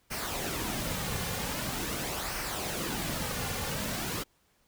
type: noise with flanger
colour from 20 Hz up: pink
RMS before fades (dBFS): -34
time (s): 0.1-4.24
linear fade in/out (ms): 20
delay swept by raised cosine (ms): 0.27 to 3.17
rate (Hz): 0.44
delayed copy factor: -0.5
effects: pink hiss -69 dBFS RMS until 4.67 s